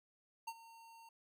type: tone with ADSR envelope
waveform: square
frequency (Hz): 914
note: A#5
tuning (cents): -34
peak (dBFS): -40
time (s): 0.47-1.09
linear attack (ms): 10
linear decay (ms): 50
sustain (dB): -17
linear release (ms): 4
effects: none